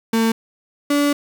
35% pulse tone pair in turn, 225.8 / 288.3 Hz, A3 / D4, +45 / -32 cents, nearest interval major third, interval 423 cents, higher second, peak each -13 dBFS, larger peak neither, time 0.13-0.32 / 0.9-1.13 s, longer second, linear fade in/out 5 ms, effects 8-bit

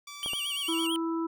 10% pulse tone with pitch glide, 1158 to 1136.8 Hz, D6 to C#6, -25 to +43 cents, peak -33 dBFS, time 0.07-0.87 s, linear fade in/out 5 ms, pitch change -32 cents, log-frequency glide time 0.45-0.59 s
square tone with vibrato, 3009 Hz, F#7, 28 cents sharp, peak -31 dBFS, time 0.23-0.96 s, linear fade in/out 0 ms, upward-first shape sine, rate 8.9 Hz, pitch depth 150 cents each way
clicks, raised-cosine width 1 ms, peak -25 dBFS, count 2, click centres 0.261 / 0.334 s
harmonic tone, 329.3 Hz, E4, 2 cents flat, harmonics 1 / 3 / 4, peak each -28 / -38 / -40 dBFS, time 0.68-1.27 s, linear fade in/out 10 ms
effects none

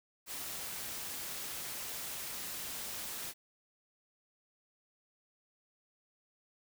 white noise with amplitude modulation, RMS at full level -40 dBFS, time 0.26-3.34 s, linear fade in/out 50 ms, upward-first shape sine, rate 226 Hz, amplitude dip 35%, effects none

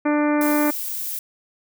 harmonic tone, 296.7 Hz, D4, 18 cents sharp, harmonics 1 / 2 / 3 / 4 / 5 / 6 / 7 / 8, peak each -18 / -24 / -28 / -30 / -32 / -34 / -35 / -36 dBFS, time 0.05-0.71 s, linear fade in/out 10 ms
violet noise, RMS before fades -28 dBFS, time 0.41-1.19 s, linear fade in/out 2 ms
effects none

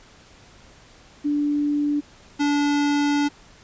sine / square tone pair in turn, 292.3 / 289.4 Hz, D4 / D4, -8 / -25 cents, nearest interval unison, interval 17 cents, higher first, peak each -19 dBFS, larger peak neither, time 1.24-2.01 / 2.39-3.29 s, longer second, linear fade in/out 20 ms, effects pink hiss -50 dBFS RMS until 3.63 s + resampled to 16000 Hz

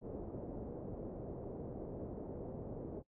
white low-pass noise, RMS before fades -45 dBFS, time 0.01-3.03 s, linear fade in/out 50 ms, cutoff 530 Hz, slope 24 dB/octave, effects noise-tail reverb RT60 0.1 s tail -20 dB re dry

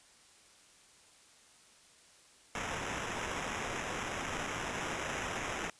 white noise with sample-and-hold, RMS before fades -38 dBFS, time 2.55-5.7 s, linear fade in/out 2 ms, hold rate 4410 Hz, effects white hiss -61 dBFS RMS until 5.79 s + resampled to 22050 Hz

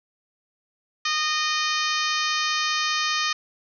harmonic tone, 615 Hz, D#5, 20 cents flat, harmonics 2 / 3 / 4 / 5 / 6 / 7 / 8 / 9 / 10, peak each -27 / -29 / -30 / -31 / -32 / -32 / -33 / -34 / -34 dBFS, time 1.05-3.33 s, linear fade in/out 5 ms, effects none

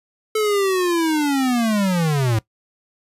square linear sweep, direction down, 438 to 106.1 Hz, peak -17 dBFS, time 0.35-2.39 s, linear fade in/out 5 ms, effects noise-tail reverb RT60 0.1 s tail -20 dB re dry + resampled to 32000 Hz

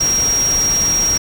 sine tone in noise, 5630 Hz, F8, 13 cents sharp, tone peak -13 dBFS, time 0-1.18 s, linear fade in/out 10 ms, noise pink, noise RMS -24 dBFS, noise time 0-1.18 s, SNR +8 dB, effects none

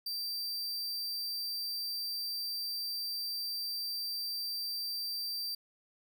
45% pulse tone, 4686 Hz, D8, 5 cents flat, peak -34 dBFS, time 0.06-5.55 s, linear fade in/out 5 ms, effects none

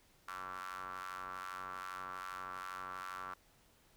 sawtooth ring-modulated tone, 92.5 Hz, F#2, in tune, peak -36 dBFS, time 0.28-3.34 s, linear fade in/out 5 ms, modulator 1250 Hz, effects pink hiss -68 dBFS RMS until 3.96 s

